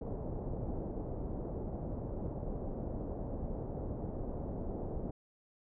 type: low-pass noise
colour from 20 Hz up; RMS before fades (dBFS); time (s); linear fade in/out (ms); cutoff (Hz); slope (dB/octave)
pink; -39; 0.01-5.11; 5; 670; 24
effects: none